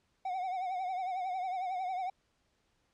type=tone with vibrato; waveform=triangle; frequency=742 Hz; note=F#5; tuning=5 cents sharp; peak=-31 dBFS; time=0.25-2.1 s; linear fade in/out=5 ms; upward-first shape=triangle; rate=11 Hz; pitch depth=86 cents each way; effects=pink hiss -75 dBFS RMS until 2.93 s + low-pass 7000 Hz 12 dB/octave